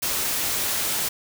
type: noise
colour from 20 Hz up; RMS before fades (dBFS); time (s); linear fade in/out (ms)
white; -25; 0.02-1.09; 10
effects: none